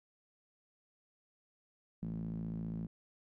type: tone with band-pass filter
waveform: sawtooth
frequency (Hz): 55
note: A1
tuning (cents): 0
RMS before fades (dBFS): -40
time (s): 2.02-2.87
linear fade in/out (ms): 10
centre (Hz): 190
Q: 6.6
effects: none